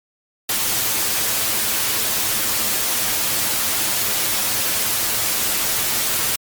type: noise with comb filter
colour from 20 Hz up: white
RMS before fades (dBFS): -20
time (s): 0.49-6.36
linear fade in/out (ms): 5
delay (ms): 9.2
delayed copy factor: +0.55
effects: MP3 96 kbps